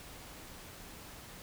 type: silence
effects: pink hiss -50 dBFS RMS until 1.42 s